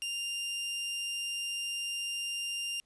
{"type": "tone", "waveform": "sawtooth", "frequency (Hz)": 2794, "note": "F7", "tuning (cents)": 0, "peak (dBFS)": -30, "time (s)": [0.02, 2.8], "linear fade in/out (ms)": 0, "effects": ["pink hiss -75 dBFS RMS until 2.85 s", "resampled to 24000 Hz"]}